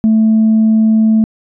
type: tone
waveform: sine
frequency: 220 Hz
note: A3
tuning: in tune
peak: -5 dBFS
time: 0.04-1.24 s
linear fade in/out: 0 ms
effects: tanh soft clip ceiling -4 dBFS